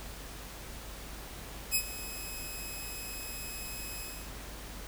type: tone with ADSR envelope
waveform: 5% pulse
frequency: 2545 Hz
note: D#7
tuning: 39 cents sharp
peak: -15 dBFS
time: 1.71-4.33 s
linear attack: 42 ms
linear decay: 68 ms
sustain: -16 dB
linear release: 300 ms
effects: added 50 Hz sine -46 dBFS peak until 4.87 s + pink hiss -46 dBFS RMS until 4.87 s